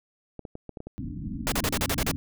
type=clicks; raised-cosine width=2 ms; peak=-24 dBFS; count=7; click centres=0.393 / 0.452 / 0.554 / 0.693 / 0.772 / 0.804 / 0.87 s
type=low-pass noise; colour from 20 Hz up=white; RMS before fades=-34 dBFS; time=0.98-2.16 s; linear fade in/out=0 ms; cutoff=300 Hz; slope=96 dB/octave
type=noise bursts; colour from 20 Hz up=pink; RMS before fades=-26 dBFS; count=8; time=1.47-2.114 s; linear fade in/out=0 ms; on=49 ms; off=36 ms
effects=none